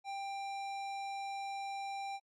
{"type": "tone with hard clipping", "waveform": "triangle", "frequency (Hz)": 790, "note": "G5", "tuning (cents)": 13, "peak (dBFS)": -40, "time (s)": [0.04, 2.2], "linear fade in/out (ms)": 50, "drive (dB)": 18, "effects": ["MP3 64 kbps"]}